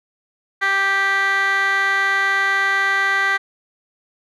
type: tone with band-pass filter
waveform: 15% pulse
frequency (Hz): 392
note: G4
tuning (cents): 0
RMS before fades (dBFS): -18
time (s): 0.61-3.38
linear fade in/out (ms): 20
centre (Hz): 1900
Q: 3.9
effects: none